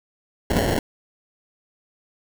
white noise with sample-and-hold, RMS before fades -21 dBFS, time 0.5-0.79 s, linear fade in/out 2 ms, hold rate 1225 Hz, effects none

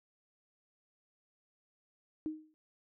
sine tone with exponential decay, 311.1 Hz, D#4, in tune, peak -31 dBFS, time 2.26-2.54 s, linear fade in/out 0 ms, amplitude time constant 59 ms, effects none

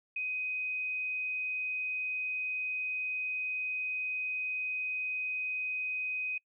sine tone, 2509 Hz, D#7, 14 cents sharp, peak -32 dBFS, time 0.16-6.38 s, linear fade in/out 5 ms, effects noise-tail reverb RT60 0.1 s tail -25 dB re dry

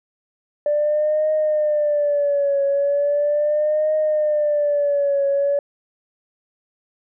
sine tone with vibrato, 587.3 Hz, D5, in tune, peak -15 dBFS, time 0.66-5.59 s, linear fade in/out 2 ms, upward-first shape triangle, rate 0.38 Hz, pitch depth 95 cents each way, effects tanh soft clip ceiling -11 dBFS

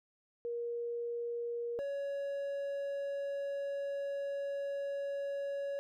sine / triangle tone pair in turn, 472.8 / 560.2 Hz, A#4 / C#5, +24 / +18 cents, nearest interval minor third, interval 294 cents, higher second, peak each -35 / -33 dBFS, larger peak second, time 0.45-1.79 / 1.79-5.79 s, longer second, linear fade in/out 0 ms, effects none

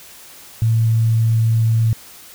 sine tone, 113 Hz, A2, 47 cents sharp, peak -12 dBFS, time 0.62-1.93 s, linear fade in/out 0 ms, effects white hiss -41 dBFS RMS until 2.34 s

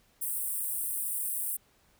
pink high-pass noise, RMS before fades -33 dBFS, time 0.21-1.57 s, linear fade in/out 10 ms, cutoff 8400 Hz, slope 96 dB/octave, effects pink hiss -66 dBFS RMS until 1.99 s

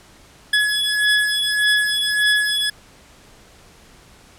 25% pulse beating tone pair, 1692 / 1693.7 Hz, G#6 / G#6, +32 / +34 cents, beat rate 1.7 Hz, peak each -15 dBFS, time 0.53-2.7 s, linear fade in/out 5 ms, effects pink hiss -48 dBFS RMS until 4.38 s + low-pass 10000 Hz 12 dB/octave

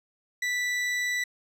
40% pulse tone, 1971 Hz, B6, 4 cents flat, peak -25 dBFS, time 0.42-1.24 s, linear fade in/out 5 ms, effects low-pass 10000 Hz 12 dB/octave

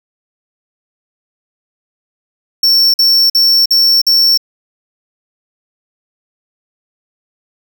square tone bursts, 5440 Hz, F8, 46 cents flat, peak -7 dBFS, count 5, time 2.63-4.376 s, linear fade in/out 5 ms, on 310 ms, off 49 ms, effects none

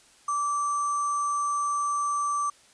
sine tone with sample-and-hold, 1161 Hz, D6, 20 cents flat, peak -24 dBFS, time 0.28-2.5 s, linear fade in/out 5 ms, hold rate 7350 Hz, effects white hiss -57 dBFS RMS until 2.73 s + resampled to 22050 Hz

